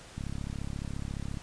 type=click train; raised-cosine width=5 ms; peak=-24 dBFS; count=42; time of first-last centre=0.18-1.372 s; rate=34.4 Hz; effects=pink hiss -50 dBFS RMS until 1.42 s + resampled to 22050 Hz